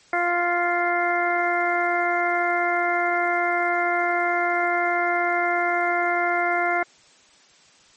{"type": "harmonic tone", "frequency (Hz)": 349.3, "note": "F4", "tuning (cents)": 0, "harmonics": [1, 2, 3, 4, 5, 6], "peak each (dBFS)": [-28, -23, -31, -26, -31, -26], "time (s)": [0.13, 6.83], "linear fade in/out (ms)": 2, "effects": ["white hiss -54 dBFS RMS until 7.96 s", "MP3 32 kbps"]}